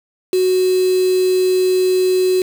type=tone with quantisation; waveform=sine; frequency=370 Hz; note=F#4; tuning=in tune; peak=-12 dBFS; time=0.33-2.42 s; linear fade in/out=2 ms; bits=4; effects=none